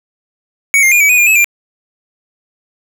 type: tone with pitch steps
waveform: square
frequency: 2240 / 2117 / 2426 / 2284 / 2480 / 2411 / 2585 / 2383 Hz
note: C#7 / C7 / D#7 / D7 / D#7 / D7 / E7 / D7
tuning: +18 / +20 / -44 / -49 / -6 / +45 / -34 / +25 cents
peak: -7 dBFS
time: 0.74-1.444 s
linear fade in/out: 0 ms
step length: 88 ms
effects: 7-bit